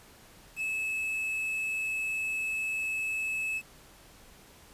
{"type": "tone with quantisation", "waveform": "triangle", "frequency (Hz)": 2599, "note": "E7", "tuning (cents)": -25, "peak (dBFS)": -28, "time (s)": [0.56, 3.62], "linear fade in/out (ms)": 50, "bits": 8, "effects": ["pink hiss -55 dBFS RMS until 4.73 s", "resampled to 32000 Hz"]}